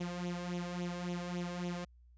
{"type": "tone with flanger", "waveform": "sawtooth", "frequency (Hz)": 176.3, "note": "F3", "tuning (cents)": 17, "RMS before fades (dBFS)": -39, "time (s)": [0, 1.85], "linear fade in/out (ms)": 10, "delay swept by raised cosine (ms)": [0.3, 1.9], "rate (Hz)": 3.6, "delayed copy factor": 0.7, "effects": ["added 60 Hz sine -58 dBFS peak until 2.17 s", "resampled to 16000 Hz"]}